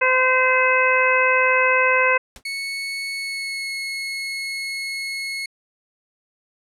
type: harmonic tone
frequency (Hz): 514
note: C5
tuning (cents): -31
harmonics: 1 / 2 / 3 / 4 / 5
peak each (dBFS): -21 / -21 / -21 / -21 / -21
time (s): 0.01-2.18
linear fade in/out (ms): 10
type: noise with exponential decay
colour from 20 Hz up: pink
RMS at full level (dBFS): -34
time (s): 2.36-2.43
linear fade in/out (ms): 1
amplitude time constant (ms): 15
type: tone with pitch glide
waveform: 30% pulse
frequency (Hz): 2208 to 2179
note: C#7 to C#7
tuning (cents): -7 to -30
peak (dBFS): -23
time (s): 2.45-5.46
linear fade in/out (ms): 5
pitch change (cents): -23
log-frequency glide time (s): 3.14-3.73
effects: low-pass 11000 Hz 12 dB/octave